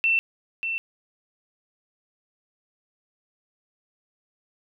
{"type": "tone with echo", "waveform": "sine", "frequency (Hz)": 2686, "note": "E7", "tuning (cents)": 32, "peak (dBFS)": -18, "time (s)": [0.04, 0.19], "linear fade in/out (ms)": 0, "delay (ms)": 590, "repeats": 1, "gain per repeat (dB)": -7, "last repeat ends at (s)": 0.78, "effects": []}